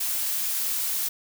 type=noise; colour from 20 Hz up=blue; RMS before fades=-27 dBFS; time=0-1.09 s; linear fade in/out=10 ms; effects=none